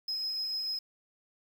triangle tone with tremolo, 5110 Hz, D#8, 45 cents sharp, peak -28 dBFS, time 0.08-0.79 s, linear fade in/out 5 ms, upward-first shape triangle, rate 6.8 Hz, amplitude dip 30%, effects tanh soft clip ceiling -27 dBFS + 9-bit

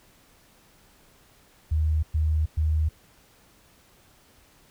sine tone bursts, 77.78 Hz, D#2, in tune, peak -20 dBFS, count 3, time 1.71-2.89 s, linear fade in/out 10 ms, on 320 ms, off 110 ms, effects pink hiss -58 dBFS RMS until 4.7 s

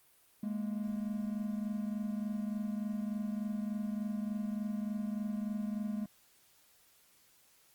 triangle tone pair together, 207.7 / 231.1 Hz, G#3 / A#3, 0 / -15 cents, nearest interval major second, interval 185 cents, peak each -33 / -38 dBFS, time 0.43-6.06 s, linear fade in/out 5 ms, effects white hiss -66 dBFS RMS until 7.74 s + Opus 32 kbps

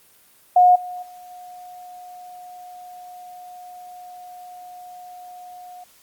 sine tone with level steps, 722 Hz, F#5, 43 cents flat, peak -9 / -29 / -39 / -37 dBFS, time 0.56-5.84 s, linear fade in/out 5 ms, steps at 0.75 / 1.02 / 1.3 s, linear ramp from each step 10 ms, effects white hiss -54 dBFS RMS until 6.02 s + Opus 32 kbps

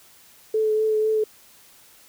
sine tone with vibrato, 433.6 Hz, A4, 25 cents flat, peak -18 dBFS, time 0.54-1.24 s, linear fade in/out 5 ms, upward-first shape triangle, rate 4 Hz, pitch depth 19 cents each way, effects white hiss -52 dBFS RMS until 2.08 s

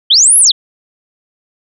sine linear two-way sweep, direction up then down, 2932 to 11330 to 3076 Hz, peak -4 dBFS, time 0.1-0.52 s, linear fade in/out 10 ms, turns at 0.38 s, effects none

